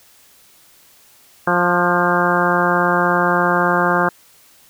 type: harmonic tone with a mistuned harmonic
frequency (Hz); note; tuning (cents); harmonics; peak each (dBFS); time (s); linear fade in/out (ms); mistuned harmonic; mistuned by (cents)
176.5; F3; +19; 1 / 2 / 3 / 4 / 5 / 6 / 7 / 8 / 9; -22 / -22 / -22 / -22 / -22 / -22 / -22 / -22 / -22; 1.47-4.09; 5; 7; -32
effects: white hiss -50 dBFS RMS until 4.69 s